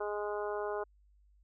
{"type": "harmonic tone", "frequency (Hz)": 207.7, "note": "G#3", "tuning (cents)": 0, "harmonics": [2, 3, 4, 5, 6, 7], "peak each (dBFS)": [-36, -40, -42, -44, -46, -47], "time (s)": [0, 0.84], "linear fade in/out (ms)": 10, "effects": ["added 50 Hz sine -62 dBFS peak until 1.43 s"]}